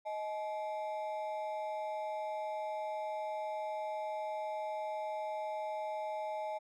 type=ring-modulated tone; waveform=triangle; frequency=740 Hz; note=F#5; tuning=in tune; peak=-31 dBFS; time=0.05-6.59 s; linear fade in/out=20 ms; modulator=114 Hz; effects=none